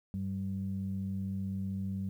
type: tone pair together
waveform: sine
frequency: 97.2 / 192.83 Hz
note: G2 / G3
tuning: -14 / -28 cents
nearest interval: octave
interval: 1186 cents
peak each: -36 / -34 dBFS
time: 0.14-2.09 s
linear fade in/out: 0 ms
effects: tanh soft clip ceiling -26 dBFS + 11-bit